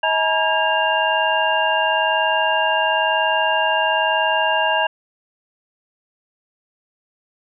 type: tone cluster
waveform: sine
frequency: 636 / 852 / 953 / 1624 / 2793 Hz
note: D#5 / G#5 / A#5 / G#6 / F7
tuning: +38 / +44 / +38 / -39 / -1 cents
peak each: -22 dBFS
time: 0.03-4.87 s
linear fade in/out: 5 ms
effects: none